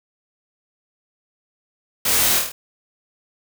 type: noise with echo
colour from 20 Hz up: white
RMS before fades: -20 dBFS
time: 2.05-2.39 s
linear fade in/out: 5 ms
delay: 26 ms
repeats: 5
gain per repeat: -3 dB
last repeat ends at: 2.52 s
effects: none